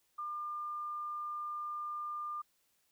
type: tone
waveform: sine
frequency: 1200 Hz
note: D6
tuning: 37 cents sharp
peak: -37 dBFS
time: 0.18-2.42 s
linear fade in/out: 10 ms
effects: white hiss -75 dBFS RMS until 2.91 s